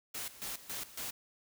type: noise with tremolo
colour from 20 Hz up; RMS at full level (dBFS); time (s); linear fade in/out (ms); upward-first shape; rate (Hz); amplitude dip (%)
white; -40; 0.14-1.11; 10; square; 3.6; 80
effects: none